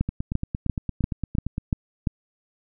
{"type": "two click trains", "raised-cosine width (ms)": 5, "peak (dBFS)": [-14, -9], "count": [14, 7], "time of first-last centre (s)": [[0.09, 1.581], [0.01, 2.072]], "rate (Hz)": [8.72, 2.91], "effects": []}